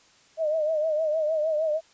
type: tone with vibrato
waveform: sine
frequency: 623 Hz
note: D#5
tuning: 2 cents sharp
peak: -22 dBFS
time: 0.37-1.81 s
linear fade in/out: 50 ms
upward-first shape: triangle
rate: 6.5 Hz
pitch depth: 89 cents each way
effects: white hiss -58 dBFS RMS until 1.93 s + resampled to 16000 Hz